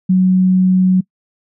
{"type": "tone", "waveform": "sine", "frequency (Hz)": 185.4, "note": "F#3", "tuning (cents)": 4, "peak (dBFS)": -8, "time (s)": [0.09, 1.01], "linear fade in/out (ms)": 10, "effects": ["noise-tail reverb RT60 0.1 s tail -24 dB re dry"]}